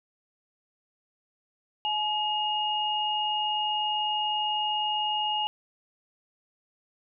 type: tone pair together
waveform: sine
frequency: 849.7 / 2858 Hz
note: G#5 / F7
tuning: +39 / +39 cents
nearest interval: octave + major sixth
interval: 2100 cents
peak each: -28 dBFS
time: 1.85-5.47 s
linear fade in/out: 0 ms
effects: none